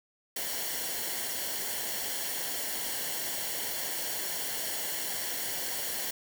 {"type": "noise with comb filter", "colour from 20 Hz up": "white", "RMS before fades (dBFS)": -34, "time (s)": [0.36, 6.11], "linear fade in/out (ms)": 5, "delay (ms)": 0.8, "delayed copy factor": -0.6, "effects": []}